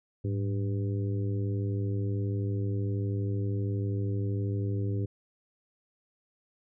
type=harmonic tone with a mistuned harmonic; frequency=98.6 Hz; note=G2; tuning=11 cents sharp; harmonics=1 / 2 / 3 / 4 / 5; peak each=-28 / -40 / -38 / -39 / -45 dBFS; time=0.24-5.06 s; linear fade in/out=10 ms; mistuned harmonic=1; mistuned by=+100 cents; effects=none